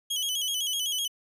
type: tone with vibrato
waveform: sawtooth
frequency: 3136 Hz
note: G7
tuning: in tune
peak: -24 dBFS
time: 0.1-1.08 s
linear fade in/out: 10 ms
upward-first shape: square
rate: 7.9 Hz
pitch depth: 74 cents each way
effects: resampled to 32000 Hz